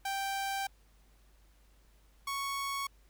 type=tone pair in turn; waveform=sawtooth; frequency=784 / 1108.7 Hz; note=G5 / C#6; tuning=0 / 0 cents; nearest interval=tritone; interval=600 cents; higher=second; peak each=-29 / -30 dBFS; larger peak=first; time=0.05-0.67 / 2.27-2.87 s; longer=first; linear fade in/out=5 ms; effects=added 50 Hz sine -61 dBFS peak until 3.09 s + pink hiss -69 dBFS RMS until 3.09 s